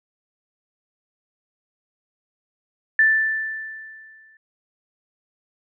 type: tone with exponential decay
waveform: sine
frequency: 1764 Hz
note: A6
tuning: 4 cents sharp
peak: -11 dBFS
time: 2.99-4.37 s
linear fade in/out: 2 ms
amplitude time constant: 300 ms
effects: none